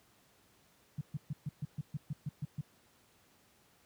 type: tone bursts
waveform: sine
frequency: 146.83 Hz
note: D3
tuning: in tune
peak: -33 dBFS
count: 11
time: 0.98-2.61 s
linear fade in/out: 5 ms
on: 30 ms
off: 130 ms
effects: pink hiss -67 dBFS RMS until 3.85 s + high-pass 80 Hz 12 dB/octave